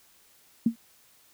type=tone with exponential decay; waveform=sine; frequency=230 Hz; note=A#3; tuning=23 cents flat; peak=-15 dBFS; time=0.66-0.76 s; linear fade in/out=5 ms; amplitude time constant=21 ms; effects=white hiss -60 dBFS RMS until 1.33 s